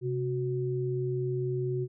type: tone pair together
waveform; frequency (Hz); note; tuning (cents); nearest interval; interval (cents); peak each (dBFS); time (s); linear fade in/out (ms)
sine; 130.81 / 368.3; C3 / F#4; 0 / -8; octave + tritone; 1792; -30 / -31; 0.01-1.88; 50
effects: none